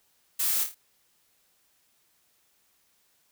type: noise with echo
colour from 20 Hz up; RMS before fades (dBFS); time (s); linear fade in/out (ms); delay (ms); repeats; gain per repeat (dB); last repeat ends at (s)
blue; -27; 0.39-0.64; 10; 27; 4; -6; 0.748
effects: white hiss -68 dBFS RMS until 3.31 s